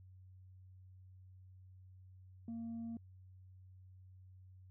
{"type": "tone", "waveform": "sine", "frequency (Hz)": 230, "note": "A#3", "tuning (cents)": -23, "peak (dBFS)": -39, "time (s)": [2.48, 2.97], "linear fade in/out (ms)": 2, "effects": ["tanh soft clip ceiling -40 dBFS", "added 93 Hz sine -56 dBFS peak until 4.7 s"]}